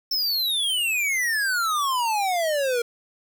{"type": "exponential sweep", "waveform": "square", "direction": "down", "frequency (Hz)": [5380, 464.4], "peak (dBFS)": -22, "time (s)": [0.11, 2.82], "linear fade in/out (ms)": 5, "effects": ["8-bit"]}